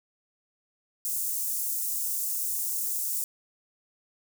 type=high-pass noise; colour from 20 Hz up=white; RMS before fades=-30 dBFS; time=1.05-3.24 s; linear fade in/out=0 ms; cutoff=7000 Hz; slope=24 dB/octave; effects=none